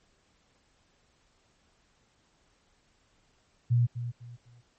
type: tone with echo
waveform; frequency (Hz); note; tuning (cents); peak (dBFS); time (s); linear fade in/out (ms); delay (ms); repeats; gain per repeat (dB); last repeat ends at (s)
sine; 120; B2; -49; -20; 3.7-3.87; 20; 250; 3; -11; 4.62
effects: pink hiss -68 dBFS RMS until 4.78 s + MP3 32 kbps